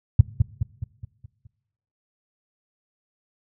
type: tone with echo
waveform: sine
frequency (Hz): 103.83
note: G#2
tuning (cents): 0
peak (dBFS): -5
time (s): 0.19-0.21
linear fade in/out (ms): 5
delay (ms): 210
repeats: 6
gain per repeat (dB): -6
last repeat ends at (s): 1.47
effects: noise-tail reverb RT60 1.0 s tail -21 dB re dry